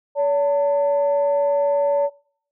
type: tone pair together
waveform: sine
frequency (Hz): 569.4 / 898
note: C#5 / A5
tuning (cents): +46 / +35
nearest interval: minor sixth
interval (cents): 789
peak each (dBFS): -16 / -25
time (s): 0.15-2.1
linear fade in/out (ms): 50
effects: noise-tail reverb RT60 0.6 s tail -24 dB re dry + tanh soft clip ceiling -9 dBFS